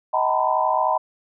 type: tone cluster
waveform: sine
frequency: 631 / 757 / 891 / 964 / 1014 Hz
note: D#5 / F#5 / A5 / B5 / B5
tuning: +24 / +39 / +22 / -42 / +45 cents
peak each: -24 dBFS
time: 0.13-0.98 s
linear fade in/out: 10 ms
effects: none